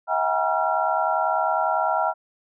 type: tone cluster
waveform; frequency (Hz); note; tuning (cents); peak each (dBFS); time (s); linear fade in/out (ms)
sine; 643 / 735 / 805 / 956 / 1368; E5 / F#5 / G5 / A#5 / F6; -43 / -12 / +46 / +43 / -36; -26; 0.07-2.14; 50
effects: none